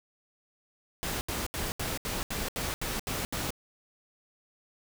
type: noise bursts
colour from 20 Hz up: pink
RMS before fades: -33 dBFS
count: 10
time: 1.03-3.505 s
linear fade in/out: 0 ms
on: 180 ms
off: 75 ms
effects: none